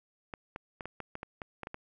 clicks, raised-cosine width 0.5 ms, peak -24 dBFS, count 11, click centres 0.338 / 0.561 / 0.808 / 0.856 / 1.003 / 1.154 / 1.231 / 1.418 / 1.633 / 1.671 / 1.744 s, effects none

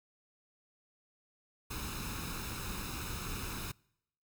pink noise with comb filter, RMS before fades -40 dBFS, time 1.7-3.72 s, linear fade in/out 10 ms, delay 0.77 ms, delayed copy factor +0.65, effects noise-tail reverb RT60 0.8 s tail -26 dB re dry

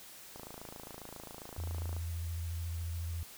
click train, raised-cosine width 1 ms, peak -32 dBFS, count 45, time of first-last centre 0.36-1.966 s, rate 27.4 Hz
sine tone with vibrato, 83.9 Hz, E2, 31 cents sharp, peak -35 dBFS, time 1.58-3.23 s, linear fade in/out 0 ms, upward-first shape sine, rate 14 Hz, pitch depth 31 cents each way
effects white hiss -52 dBFS RMS until 3.37 s

